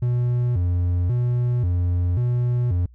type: tone with vibrato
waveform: triangle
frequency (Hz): 103.83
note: G#2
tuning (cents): 0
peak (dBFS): -16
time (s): 0.02-2.86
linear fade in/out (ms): 5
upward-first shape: square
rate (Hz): 0.93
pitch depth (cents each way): 280
effects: added 60 Hz sine -45 dBFS peak until 2.94 s